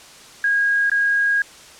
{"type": "tone with dropouts", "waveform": "sine", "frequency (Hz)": 1636, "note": "G#6", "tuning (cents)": -26, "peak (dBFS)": -15, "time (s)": [0.44, 1.42], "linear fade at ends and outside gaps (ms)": 2, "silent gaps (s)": [0.898, 0.916], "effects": ["white hiss -43 dBFS RMS until 1.79 s", "low-pass 8000 Hz 12 dB/octave"]}